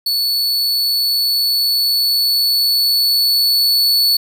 45% pulse tone with level ramp, 4436 Hz, C#8, in tune, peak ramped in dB -14 to -10 dBFS, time 0.06-4.17 s, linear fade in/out 5 ms, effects none

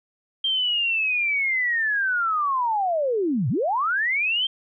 sine linear two-way sweep, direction down then up, 3183 to 107.6 to 3183 Hz, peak -20 dBFS, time 0.44-4.47 s, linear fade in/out 5 ms, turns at 3.49 s, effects none

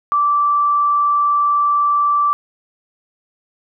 sine tone, 1166 Hz, D6, 13 cents flat, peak -12 dBFS, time 0.12-2.33 s, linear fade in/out 0 ms, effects none

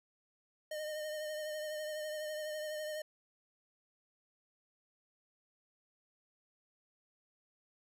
square tone with vibrato, 612 Hz, D#5, 29 cents flat, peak -39 dBFS, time 0.71-3.02 s, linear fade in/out 5 ms, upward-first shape triangle, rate 12 Hz, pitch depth 34 cents each way, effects none

